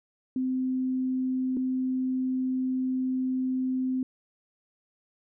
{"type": "tone pair in turn", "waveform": "sine", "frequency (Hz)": [258.1, 258.1], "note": ["C4", "C4"], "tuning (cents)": [-23, -23], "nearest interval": "unison", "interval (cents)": 0, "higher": "neither", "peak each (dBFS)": -25, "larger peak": "neither", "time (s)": [[0.36, 1.57], [1.57, 4.03]], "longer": "second", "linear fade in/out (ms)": 2, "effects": []}